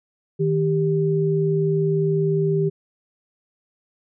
sine tone pair together, 156.98 / 394.2 Hz, D#3 / G4, +16 / +10 cents, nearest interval octave + major third, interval 1594 cents, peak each -20 dBFS, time 0.39-2.7 s, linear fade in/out 20 ms, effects none

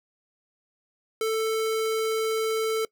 square tone, 442.3 Hz, A4, 9 cents sharp, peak -24 dBFS, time 1.21-2.85 s, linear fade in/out 2 ms, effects noise-tail reverb RT60 0.1 s tail -23 dB re dry

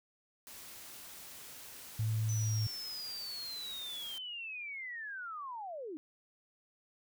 white noise, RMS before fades -50 dBFS, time 0.47-4.18 s, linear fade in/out 0 ms
sine tone, 110 Hz, A2, in tune, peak -30 dBFS, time 1.99-2.67 s, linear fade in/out 5 ms
sine linear sweep, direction down, 6050 to 284.1 Hz, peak -40 dBFS, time 2.29-5.97 s, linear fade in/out 0 ms
effects none

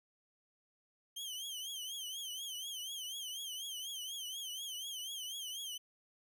sawtooth tone with vibrato, 3132 Hz, G7, 2 cents flat, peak -38 dBFS, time 1.16-5.78 s, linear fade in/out 10 ms, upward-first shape triangle, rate 4.1 Hz, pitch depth 130 cents each way, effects none

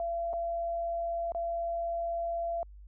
sine tone with dropouts, 679 Hz, F5, 49 cents flat, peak -30 dBFS, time 0-2.63 s, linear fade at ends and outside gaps 1 ms, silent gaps 0.331-0.336 / 1.32-1.348 s, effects added 50 Hz sine -47 dBFS peak until 2.87 s

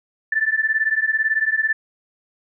sine beating tone pair, 1753 / 1771 Hz, A6 / A6, -7 / +11 cents, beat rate 18 Hz, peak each -20 dBFS, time 0.32-1.73 s, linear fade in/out 5 ms, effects none

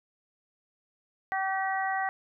harmonic tone, 384.1 Hz, G4, 35 cents flat, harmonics 2 / 3 / 4 / 5, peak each -29 / -37 / -36 / -33 dBFS, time 1.32-2.09 s, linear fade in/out 0 ms, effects none

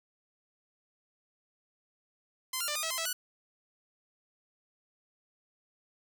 5% pulse tone with pitch steps, 1034 / 1395 / 594 / 1221 / 648 / 1037 / 655 / 1477 Hz, C6 / F6 / D5 / D#6 / E5 / C6 / E5 / F#6, -21 / -2 / +20 / -33 / -30 / -16 / -11 / -3 cents, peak -20 dBFS, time 2.53-3.13 s, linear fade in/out 5 ms, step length 75 ms, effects none

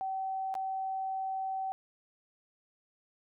sine tone with dropouts, 766 Hz, G5, 40 cents flat, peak -32 dBFS, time 0.01-1.72 s, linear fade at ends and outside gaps 0 ms, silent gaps 0.541-0.552 s, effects none

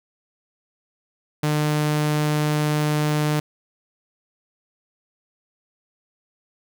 sawtooth tone, 150.6 Hz, D3, 44 cents sharp, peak -15 dBFS, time 1.43-3.4 s, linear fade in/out 5 ms, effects none

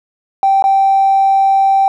triangle tone with dropouts, 780 Hz, G5, 9 cents flat, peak -4 dBFS, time 0.43-1.88 s, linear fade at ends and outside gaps 1 ms, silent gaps 0.624-0.64 s, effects tanh soft clip ceiling -5 dBFS

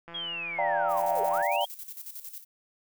click train, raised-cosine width 0.5 ms, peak -30 dBFS, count 227, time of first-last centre 0.08-1.417 s, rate 169 Hz
sine linear two-way sweep, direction down then up, 3332 to 382.9 to 3293 Hz, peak -32 dBFS, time 0.14-1.66 s, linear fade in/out 10 ms, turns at 1.22 s
sine chord, G minor seventh, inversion second, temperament equal, 587.3 / 698.5 / 784 / 932.3 Hz, D5 / F5 / G5 / Bb5, 0 / 0 / 0 / 0 cents, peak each -30 dBFS, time 0.58-1.65 s, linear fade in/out 10 ms
violet noise with tremolo, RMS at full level -40 dBFS, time 0.88-2.45 s, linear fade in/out 50 ms, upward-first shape square, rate 11 Hz, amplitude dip 65%
effects none

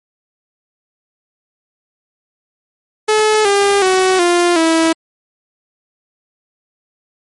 sawtooth tone with pitch steps, 430 / 401.2 / 374.3 / 349.3 / 325.9 Hz, A4 / G4 / F#4 / F4 / E4, -40 / +40 / +20 / 0 / -20 cents, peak -6 dBFS, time 3.08-4.93 s, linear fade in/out 10 ms, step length 370 ms, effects MP3 48 kbps

